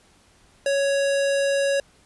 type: tone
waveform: square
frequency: 556 Hz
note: C#5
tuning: 5 cents sharp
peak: -20 dBFS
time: 0.66-1.8 s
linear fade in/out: 2 ms
effects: pink hiss -57 dBFS RMS until 2.05 s + resampled to 24000 Hz